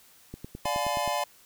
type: click train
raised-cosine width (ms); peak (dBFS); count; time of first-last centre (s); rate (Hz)
3; -25; 8; 0.34-1.077; 9.5
type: chord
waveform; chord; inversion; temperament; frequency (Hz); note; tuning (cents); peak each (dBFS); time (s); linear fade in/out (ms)
square; D diminished seventh; none; just; 587.3 / 704.8 / 845.8 / 1014.9; D5 / F5 / Ab5 / Cb6; 0 / +16 / +31 / +47; -33; 0.65-1.24; 5
effects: white hiss -57 dBFS RMS until 1.45 s